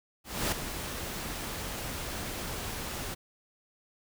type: noise with ADSR envelope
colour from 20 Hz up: pink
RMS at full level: -28 dBFS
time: 0.24-3.15 s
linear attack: 280 ms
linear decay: 7 ms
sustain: -9 dB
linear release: 18 ms
effects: none